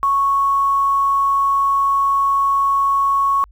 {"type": "tone with quantisation", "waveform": "sine", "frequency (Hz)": 1106, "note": "C#6", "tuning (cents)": -4, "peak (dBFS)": -13, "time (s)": [0.03, 3.44], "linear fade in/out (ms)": 0, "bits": 7, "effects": ["added 50 Hz sine -43 dBFS peak until 3.51 s"]}